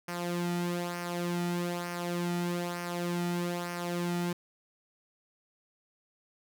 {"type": "tone with flanger", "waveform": "sawtooth", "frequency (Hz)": 174.61, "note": "F3", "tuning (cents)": 0, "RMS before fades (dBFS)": -33, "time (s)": [0.08, 4.33], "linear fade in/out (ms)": 5, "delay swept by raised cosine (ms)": [0.26, 1.86], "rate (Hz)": 1.1, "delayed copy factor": -0.6, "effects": []}